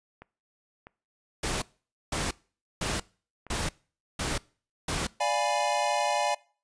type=click train; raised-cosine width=0.5 ms; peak=-30 dBFS; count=6; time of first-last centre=0.22-3.467 s; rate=1.54 Hz
type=noise bursts; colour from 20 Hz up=pink; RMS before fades=-30 dBFS; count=6; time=1.43-5.07 s; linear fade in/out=5 ms; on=190 ms; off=500 ms
type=chord; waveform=square; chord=D diminished seventh; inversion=none; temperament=equal; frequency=587.3 / 698.5 / 830.6 / 987.8 Hz; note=D5 / F5 / Ab5 / Cb6; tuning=0 / 0 / 0 / 0 cents; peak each=-31 / -32 / -29 / -34 dBFS; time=5.2-6.35 s; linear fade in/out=10 ms
effects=noise-tail reverb RT60 0.4 s tail -23 dB re dry + resampled to 22050 Hz